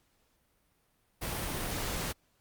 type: noise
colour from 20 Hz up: pink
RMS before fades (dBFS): -35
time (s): 1.21-2.13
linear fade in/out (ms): 20
effects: pink hiss -72 dBFS RMS until 2.4 s + Opus 48 kbps